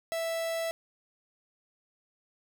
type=tone; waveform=45% pulse; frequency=659.3 Hz; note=E5; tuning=in tune; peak=-30 dBFS; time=0.12-0.71 s; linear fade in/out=0 ms; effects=none